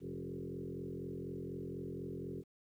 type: tone with frequency modulation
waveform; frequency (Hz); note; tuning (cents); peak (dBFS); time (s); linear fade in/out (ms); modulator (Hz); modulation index
sine; 270.5; C#4; -42; -40; 0-2.44; 50; 44.1; 3.7
effects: 12-bit